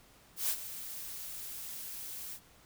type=noise with ADSR envelope; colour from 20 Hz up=blue; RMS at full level=-30 dBFS; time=0.36-2.4 s; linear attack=130 ms; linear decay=69 ms; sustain=-13 dB; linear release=67 ms; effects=pink hiss -61 dBFS RMS until 2.65 s